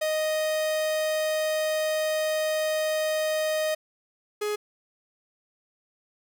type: tone pair in turn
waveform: 45% pulse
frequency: 622.3 / 418.9 Hz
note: D#5 / G#4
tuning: 0 / +15 cents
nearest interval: perfect fifth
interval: 685 cents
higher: first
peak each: -24 / -26 dBFS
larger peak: first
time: 0.01-3.75 / 4.41-4.56 s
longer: first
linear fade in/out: 10 ms
effects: none